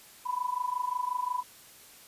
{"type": "tone with amplitude modulation", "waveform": "sine", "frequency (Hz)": 993, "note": "B5", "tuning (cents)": 9, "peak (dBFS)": -25, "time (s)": [0.25, 1.43], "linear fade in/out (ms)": 20, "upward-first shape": "sine", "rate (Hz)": 25.6, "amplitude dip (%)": 85, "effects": ["white hiss -53 dBFS RMS until 2.07 s", "resampled to 32000 Hz"]}